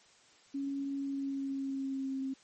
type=tone with pitch glide; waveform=sine; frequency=277.2 to 267 Hz; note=C#4 to C4; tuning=0 to +35 cents; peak=-33 dBFS; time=0.54-2.34 s; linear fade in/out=10 ms; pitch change=-65 cents; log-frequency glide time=0.98-2.21 s; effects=white hiss -62 dBFS RMS until 2.43 s + MP3 32 kbps